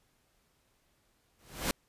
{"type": "noise with exponential growth", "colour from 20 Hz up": "pink", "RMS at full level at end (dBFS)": -27, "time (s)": [1.39, 1.71], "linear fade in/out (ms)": 1, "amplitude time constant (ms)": 68, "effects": ["pink hiss -72 dBFS RMS until 1.88 s", "resampled to 32000 Hz"]}